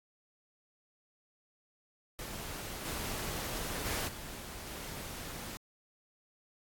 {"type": "noise with level steps", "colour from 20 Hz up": "pink", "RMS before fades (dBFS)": [-42, -38, -35, -45, -43], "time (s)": [2.19, 5.57], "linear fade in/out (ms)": 0, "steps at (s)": [2.84, 3.84, 4.07, 4.66], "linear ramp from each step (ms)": 20, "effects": ["AAC 64 kbps"]}